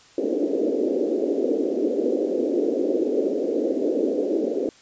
white band-pass noise, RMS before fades -23 dBFS, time 0.18-4.69 s, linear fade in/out 2 ms, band 260 to 510 Hz, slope 48 dB/octave, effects white hiss -52 dBFS RMS until 4.81 s + resampled to 16000 Hz

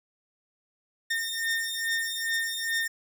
sawtooth beating tone pair, 1823 / 1825.4 Hz, A#6 / A#6, -39 / -37 cents, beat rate 2.4 Hz, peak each -27 dBFS, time 1.1-2.88 s, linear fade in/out 10 ms, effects none

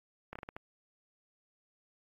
slowing click train, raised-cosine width 0.5 ms, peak -27 dBFS, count 6, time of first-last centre 0.33-0.565 s, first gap 25 ms, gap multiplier 1.32, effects AAC 32 kbps

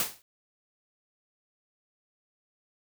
white noise with exponential decay, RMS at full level -25 dBFS, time 0-0.22 s, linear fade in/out 1 ms, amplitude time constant 47 ms, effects none

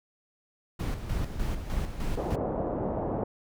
brown noise with tremolo, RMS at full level -29 dBFS, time 0.79-2.36 s, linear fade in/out 10 ms, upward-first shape square, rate 3.3 Hz, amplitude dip 55%
white low-pass noise, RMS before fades -31 dBFS, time 2.17-3.24 s, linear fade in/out 5 ms, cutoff 710 Hz, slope 24 dB/octave
effects none

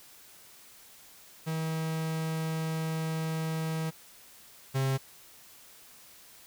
45% pulse tone pair in turn, 160 / 133.81 Hz, D#3 / C3, +49 / +39 cents, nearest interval minor third, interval 310 cents, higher first, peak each -30 / -26 dBFS, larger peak second, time 1.46-3.91 / 4.74-4.98 s, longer first, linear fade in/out 20 ms, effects white hiss -54 dBFS RMS until 6.46 s

